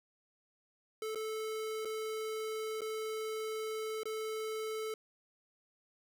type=tone with dropouts; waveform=square; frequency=437 Hz; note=A4; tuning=12 cents flat; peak=-37 dBFS; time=1.02-4.94 s; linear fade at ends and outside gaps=2 ms; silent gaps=1.148-1.156 / 1.849-1.854 / 2.808-2.817 / 4.033-4.055 s; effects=none